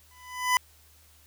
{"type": "tone with exponential growth", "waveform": "25% pulse", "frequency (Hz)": 1000, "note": "B5", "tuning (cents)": 21, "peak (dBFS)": -14, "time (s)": [0.11, 0.57], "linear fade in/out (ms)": 1, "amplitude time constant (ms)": 100, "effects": ["added 76 Hz sine -59 dBFS peak until 1.26 s", "white hiss -59 dBFS RMS until 1.26 s"]}